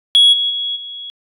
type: tone with level steps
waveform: sine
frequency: 3340 Hz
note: G#7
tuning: 9 cents sharp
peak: -4 / -14 / -18 / -27 dBFS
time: 0.15-1.1 s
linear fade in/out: 0 ms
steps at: 0.32 / 0.49 / 0.75 s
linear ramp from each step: 20 ms
effects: tanh soft clip ceiling -4 dBFS